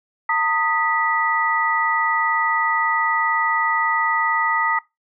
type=tone cluster; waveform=sine; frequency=907 / 1246 / 1957 Hz; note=A#5 / D#6 / B6; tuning=-48 / +2 / -16 cents; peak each=-21 dBFS; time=0.29-4.79 s; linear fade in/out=5 ms; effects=noise-tail reverb RT60 0.2 s tail -21 dB re dry